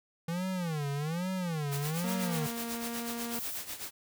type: tone with vibrato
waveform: square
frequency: 162.7 Hz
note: E3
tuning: 22 cents flat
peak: -32 dBFS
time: 0.28-2.47 s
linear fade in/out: 5 ms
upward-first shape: sine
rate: 1.2 Hz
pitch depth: 250 cents each way
type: noise with tremolo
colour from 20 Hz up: white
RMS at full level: -38 dBFS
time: 1.71-3.91 s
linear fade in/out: 20 ms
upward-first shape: sine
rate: 8.1 Hz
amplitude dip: 70%
type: tone with pitch glide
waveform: sawtooth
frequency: 233.1 to 234.7 Hz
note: A#3 to A#3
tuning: 0 to +12 cents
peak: -32 dBFS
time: 2.04-3.39 s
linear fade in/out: 0 ms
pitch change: +12 cents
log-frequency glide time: 2.73-3.01 s
type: noise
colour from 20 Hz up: violet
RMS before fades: -39 dBFS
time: 3.33-3.59 s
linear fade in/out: 10 ms
effects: none